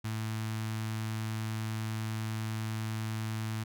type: tone with notch filter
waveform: sawtooth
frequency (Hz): 110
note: A2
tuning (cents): 0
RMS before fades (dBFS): -35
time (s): 0.04-3.64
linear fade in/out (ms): 10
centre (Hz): 500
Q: 0.76
effects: none